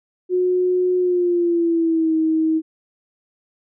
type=tone with pitch glide; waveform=sine; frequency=363.6 to 318.4 Hz; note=F#4 to D#4; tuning=-30 to +40 cents; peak=-15 dBFS; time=0.29-2.62 s; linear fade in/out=50 ms; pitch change=-230 cents; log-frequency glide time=0.98-2.15 s; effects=none